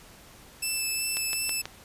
10% pulse tone with vibrato, 2637 Hz, E7, in tune, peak -19 dBFS, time 0.62-1.62 s, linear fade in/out 10 ms, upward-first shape sine, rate 2.7 Hz, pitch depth 10 cents each way
click train, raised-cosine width 0.2 ms, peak -16 dBFS, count 4, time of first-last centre 1.17-1.655 s, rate 6.18 Hz
effects pink hiss -51 dBFS RMS until 1.84 s + resampled to 32000 Hz

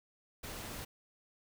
pink noise, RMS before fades -44 dBFS, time 0.43-0.85 s, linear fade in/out 10 ms, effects none

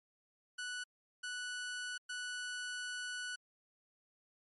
sawtooth tone bursts at uneven times, 1480 Hz, F#6, in tune, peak -36 dBFS, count 3, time 0.58-0.84 / 1.23-1.98 / 2.09-3.36 s, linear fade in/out 10 ms, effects MP3 48 kbps

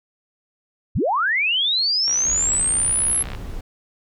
sine linear sweep, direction up, 38.89 to 11175 Hz, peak -17 dBFS, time 0.95-3.23 s, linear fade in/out 10 ms
click train, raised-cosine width 0.3 ms, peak -18 dBFS, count 82, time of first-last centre 2.08-3.35 s, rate 63.8 Hz
brown noise, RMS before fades -32 dBFS, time 2.25-3.61 s, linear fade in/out 5 ms
effects none

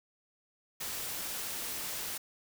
white noise, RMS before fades -38 dBFS, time 0.8-2.18 s, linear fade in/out 10 ms, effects none

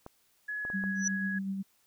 clicks, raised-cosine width 1 ms, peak -29 dBFS, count 4, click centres 0.064 / 0.651 / 0.701 / 0.839 s
sine tone with pitch glide, 1691 to 1669.6 Hz, G#6 to G#6, +31 to +9 cents, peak -33 dBFS, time 0.48-1.39 s, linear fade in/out 10 ms, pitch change -22 cents, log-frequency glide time 0.63-0.72 s
sine tone with tremolo, 194.1 Hz, G3, 17 cents flat, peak -30 dBFS, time 0.73-1.63 s, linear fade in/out 20 ms, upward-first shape sine, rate 8.1 Hz, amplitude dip 35%
sine tone with exponential growth, 5920 Hz, F#8, in tune, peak -24 dBFS, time 0.95-1.08 s, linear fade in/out 5 ms, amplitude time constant 27 ms
effects white hiss -69 dBFS RMS until 1.86 s

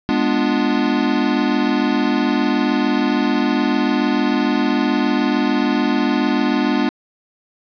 square chord, G# diminished seventh, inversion none, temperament equal, 207.7 / 246.9 / 293.7 / 349.2 Hz, G#3 / B3 / D4 / F4, 0 / 0 / 0 / 0 cents, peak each -23 / -20 / -20 / -25 dBFS, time 0.09-6.89 s, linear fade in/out 0 ms, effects resampled to 11025 Hz + 8-bit

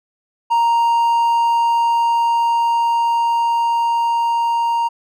triangle tone with level ramp, 932.3 Hz, A#5, in tune, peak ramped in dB -10 to -13 dBFS, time 0.5-4.89 s, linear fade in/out 20 ms, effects none

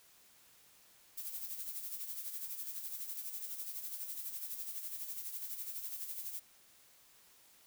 violet noise with tremolo, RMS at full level -41 dBFS, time 1.17-6.4 s, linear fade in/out 10 ms, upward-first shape sine, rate 12 Hz, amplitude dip 55%, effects white hiss -64 dBFS RMS until 7.66 s

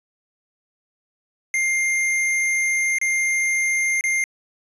square tone with dropouts, 2109 Hz, C7, 13 cents sharp, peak -19 dBFS, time 1.54-4.24 s, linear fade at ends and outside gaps 1 ms, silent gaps 2.985-3.014 / 4.01-4.039 s, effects resampled to 24000 Hz

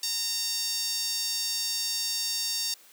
sawtooth tone with high-pass filter, 920 Hz, A#5, 23 cents flat, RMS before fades -30 dBFS, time 0.03-2.74 s, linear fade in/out 2 ms, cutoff 5000 Hz, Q 2.9, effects white hiss -55 dBFS RMS until 2.92 s + high-pass 300 Hz 12 dB/octave

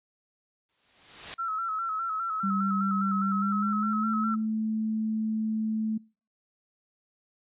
white noise with exponential growth, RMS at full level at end -34 dBFS, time 0.69-1.34 s, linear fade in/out 0 ms, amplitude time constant 140 ms
sine tone with vibrato, 1318.5 Hz, E6, in tune, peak -28 dBFS, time 1.38-4.36 s, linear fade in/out 20 ms, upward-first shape square, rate 4.9 Hz, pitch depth 45 cents each way
sine tone with pitch glide, 196 to 218.7 Hz, G3 to A3, 0 to -10 cents, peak -26 dBFS, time 2.43-5.98 s, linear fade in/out 10 ms, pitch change +190 cents, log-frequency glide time 3.32-4.08 s
effects noise-tail reverb RT60 0.4 s tail -26 dB re dry + resampled to 8000 Hz

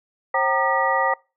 sine tone cluster, 536 / 770 / 926 / 1209 / 1931 Hz, C5 / G5 / A#5 / D6 / B6, +42 / -31 / -12 / +50 / -39 cents, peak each -24 dBFS, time 0.34-1.14 s, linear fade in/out 5 ms, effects noise-tail reverb RT60 0.3 s tail -25 dB re dry

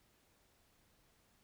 silence, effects pink hiss -72 dBFS RMS until 1.43 s

